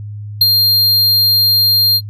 square tone with ADSR envelope, 4200 Hz, C8, 6 cents sharp, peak -5 dBFS, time 0.41-2.01 s, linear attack 5 ms, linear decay 33 ms, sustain -4 dB, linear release 51 ms, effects noise-tail reverb RT60 0.1 s tail -25 dB re dry + added 104 Hz sine -24 dBFS peak until 2.09 s

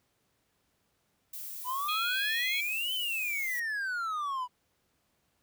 violet noise, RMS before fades -41 dBFS, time 1.33-3.6 s, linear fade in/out 5 ms
triangle exponential two-way sweep, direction up then down, 972 to 3100 to 972 Hz, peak -29 dBFS, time 1.64-4.48 s, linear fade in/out 50 ms, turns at 2.94 s
harmonic tone, 830.6 Hz, G#5, in tune, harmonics 3 / 4 / 5, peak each -35 / -34 / -40 dBFS, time 1.88-2.61 s, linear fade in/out 10 ms
effects pink hiss -74 dBFS RMS until 5.42 s + high-pass 60 Hz 12 dB/octave

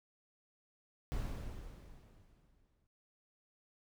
brown noise with exponential decay, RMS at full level -37 dBFS, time 1.12-2.87 s, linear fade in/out 0 ms, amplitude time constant 380 ms, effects none

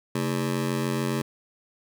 25% pulse ring-modulated tone, 180 Hz, F#3, 47 cents flat, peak -18 dBFS, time 0.15-1.22 s, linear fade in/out 5 ms, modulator 43.6 Hz, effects none

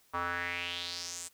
square tone with band-pass filter sweep, 87.31 Hz, F2, in tune, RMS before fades -37 dBFS, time 0.13-1.29 s, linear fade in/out 20 ms, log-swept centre 1100 to 8400 Hz, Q 3.8, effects white hiss -66 dBFS RMS until 1.33 s

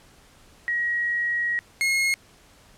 sine / 40% pulse tone pair in turn, 1901 / 2158 Hz, A#6 / C#7, +33 / -47 cents, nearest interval major second, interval 220 cents, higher second, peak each -22 / -19 dBFS, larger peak second, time 0.68-1.59 / 1.81-2.14 s, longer first, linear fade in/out 0 ms, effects pink hiss -54 dBFS RMS until 2.77 s + low-pass 11000 Hz 12 dB/octave

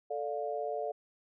sine chord, D minor, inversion second, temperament just, 440.5 / 587.3 / 704.8 Hz, A4 / D5 / F5, +2 / 0 / +16 cents, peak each -37 / -37 / -37 dBFS, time 0.1-0.92 s, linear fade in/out 10 ms, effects none

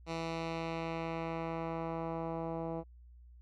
10% pulse tone with low-pass filter sweep, 164.5 Hz, E3, 3 cents flat, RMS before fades -38 dBFS, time 0.06-2.84 s, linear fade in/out 50 ms, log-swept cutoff 5100 to 690 Hz, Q 1, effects added 60 Hz sine -53 dBFS peak until 3.41 s

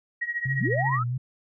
sine tone with tremolo, 1900 Hz, A#6, 33 cents sharp, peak -23 dBFS, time 0.21-0.99 s, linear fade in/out 10 ms, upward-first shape triangle, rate 14 Hz, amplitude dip 90%
sine tone with vibrato, 127.4 Hz, C3, 46 cents flat, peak -25 dBFS, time 0.45-1.18 s, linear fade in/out 10 ms, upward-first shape sine, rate 2.9 Hz, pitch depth 100 cents each way
sine linear sweep, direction up, 115.3 to 1361 Hz, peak -25 dBFS, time 0.59-1.04 s, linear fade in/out 20 ms
effects none

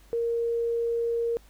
sine tone, 466.2 Hz, A#4, in tune, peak -24 dBFS, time 0.13-1.37 s, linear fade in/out 0 ms, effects added 50 Hz sine -54 dBFS peak until 1.49 s + pink hiss -59 dBFS RMS until 1.49 s

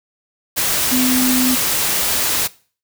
sine tone in noise, 254.7 Hz, C4, 46 cents flat, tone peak -15 dBFS, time 0.91-1.56 s, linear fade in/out 20 ms, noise white, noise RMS -18 dBFS, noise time 0.56-2.48 s, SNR 0 dB, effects noise-tail reverb RT60 0.4 s tail -20 dB re dry

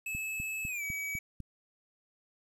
square tone with pitch glide, 2600 to 2277 Hz, E7 to C#7, -24 to +46 cents, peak -35 dBFS, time 0.06-1.19 s, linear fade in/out 5 ms, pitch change -230 cents, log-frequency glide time 0.67-0.83 s
click train, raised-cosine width 5 ms, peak -29 dBFS, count 6, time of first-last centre 0.15-1.403 s, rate 3.99 Hz
effects 10-bit

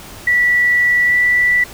sine tone with pitch glide, 1950 to 1965.8 Hz, B6 to B6, -23 to -9 cents, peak -10 dBFS, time 0.27-1.64 s, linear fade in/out 5 ms, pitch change +14 cents, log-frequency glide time 1.06-1.14 s, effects pink hiss -35 dBFS RMS until 1.73 s

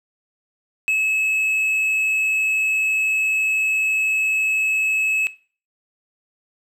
triangle tone, 2586 Hz, E7, 34 cents flat, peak -15 dBFS, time 0.88-5.27 s, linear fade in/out 0 ms, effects noise-tail reverb RT60 0.4 s tail -18 dB re dry

